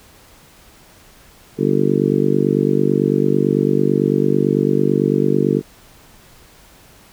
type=harmonic tone; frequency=49 Hz; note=G1; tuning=in tune; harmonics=3 / 4 / 5 / 6 / 7 / 8 / 9; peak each=-21 / -21 / -21 / -21 / -21 / -21 / -21 dBFS; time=1.57-5.62 s; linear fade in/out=50 ms; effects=pink hiss -47 dBFS RMS until 7.12 s